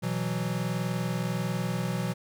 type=chord; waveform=square; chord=B suspended fourth; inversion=none; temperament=equal; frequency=123.47 / 164.81 / 185 Hz; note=B2 / E3 / F#3; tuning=0 / 0 / 0 cents; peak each=-33 dBFS; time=0.02-2.14 s; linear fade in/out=20 ms; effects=none